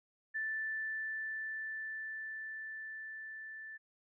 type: tone with level ramp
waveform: sine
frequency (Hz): 1761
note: A6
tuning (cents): +1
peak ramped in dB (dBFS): -34 to -45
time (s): 0.34-3.78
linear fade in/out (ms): 20
effects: none